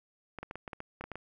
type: clicks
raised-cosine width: 0.5 ms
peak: -25 dBFS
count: 11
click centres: 0.387 / 0.43 / 0.511 / 0.556 / 0.678 / 0.732 / 0.804 / 1.01 / 1.04 / 1.117 / 1.156 s
effects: 11-bit